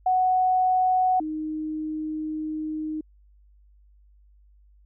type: tone pair in turn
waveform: sine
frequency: 741 / 310 Hz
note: F#5 / D#4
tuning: +2 / -6 cents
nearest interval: octave + minor third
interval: 1508 cents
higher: first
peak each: -18 / -27 dBFS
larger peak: first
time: 0.06-1.2 / 1.2-3.01 s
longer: second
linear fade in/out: 5 ms
effects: added 50 Hz sine -53 dBFS peak until 4.85 s